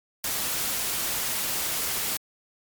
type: noise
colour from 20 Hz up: white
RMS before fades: -28 dBFS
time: 0.24-2.17 s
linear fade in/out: 2 ms
effects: MP3 96 kbps